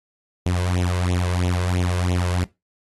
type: tone with flanger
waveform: sawtooth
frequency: 89.6 Hz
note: F2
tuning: 45 cents sharp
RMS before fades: -21 dBFS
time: 0.46-2.44 s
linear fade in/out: 0 ms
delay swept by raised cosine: 0.3 to 2 ms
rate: 3 Hz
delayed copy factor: +0.65
effects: noise-tail reverb RT60 0.2 s tail -20 dB re dry + AAC 32 kbps